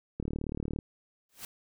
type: click train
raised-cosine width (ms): 3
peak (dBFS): -21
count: 23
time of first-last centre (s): 0.2-0.788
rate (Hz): 37.4
type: noise with exponential growth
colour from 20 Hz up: white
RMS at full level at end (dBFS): -38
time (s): 1.29-1.45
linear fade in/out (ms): 2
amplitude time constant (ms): 34
effects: none